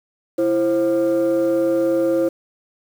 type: tone pair together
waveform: sine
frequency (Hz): 333.6 / 530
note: E4 / C5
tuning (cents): +21 / +22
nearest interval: minor sixth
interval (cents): 801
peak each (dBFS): -16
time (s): 0.38-2.29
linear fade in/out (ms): 10
effects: tanh soft clip ceiling -12 dBFS + 7-bit